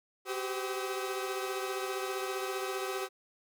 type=tone cluster; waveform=sawtooth; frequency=382.3 / 397.4 / 513 / 1277 Hz; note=G4 / G4 / C5 / D#6; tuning=-43 / +24 / -34 / +45 cents; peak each=-32 / -38 / -37 / -38 dBFS; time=0.25-3.09 s; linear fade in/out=50 ms; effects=none